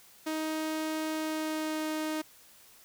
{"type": "tone with pitch glide", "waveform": "sawtooth", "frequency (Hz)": [313.6, 310.9], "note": ["D#4", "D#4"], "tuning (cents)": [14, -1], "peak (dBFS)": -27, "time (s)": [0.26, 2.22], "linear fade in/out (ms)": 10, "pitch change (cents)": -15, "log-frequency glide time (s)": [1.13, 1.86], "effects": ["white hiss -57 dBFS RMS until 2.84 s"]}